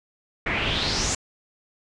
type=noise with low-pass filter sweep; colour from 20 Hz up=pink; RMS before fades=-25 dBFS; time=0.46-1.15 s; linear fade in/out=5 ms; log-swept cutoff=2000 to 7400 Hz; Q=4.3; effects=resampled to 22050 Hz